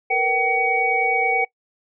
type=tone cluster; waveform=sine; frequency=458.6 / 487.9 / 766 / 2252 Hz; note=A#4 / B4 / G5 / C#7; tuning=-28 / -21 / -40 / +27 cents; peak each=-26 / -28 / -21 / -20 dBFS; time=0.1-1.45 s; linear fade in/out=10 ms; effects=noise-tail reverb RT60 0.1 s tail -21 dB re dry